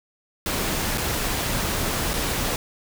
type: noise with dropouts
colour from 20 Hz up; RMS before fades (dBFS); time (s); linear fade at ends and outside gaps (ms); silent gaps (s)
pink; -25; 0.46-2.56; 1; 0.975-0.98 / 2.134-2.138
effects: none